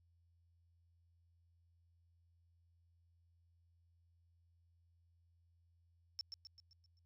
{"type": "tone with echo", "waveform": "sine", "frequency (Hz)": 5400, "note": "E8", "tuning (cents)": 41, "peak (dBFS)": -39, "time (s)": [6.19, 6.21], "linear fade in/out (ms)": 0, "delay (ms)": 130, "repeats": 6, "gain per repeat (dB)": -6, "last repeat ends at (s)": 6.99, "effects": ["added 85 Hz sine -70 dBFS peak until 7.05 s"]}